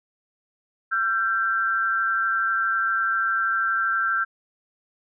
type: tone pair together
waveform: sine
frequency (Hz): 1356.2 / 1568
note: E6 / G6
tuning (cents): +49 / 0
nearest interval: minor third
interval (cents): 251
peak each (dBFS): -23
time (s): 0.91-4.25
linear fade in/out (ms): 20
effects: none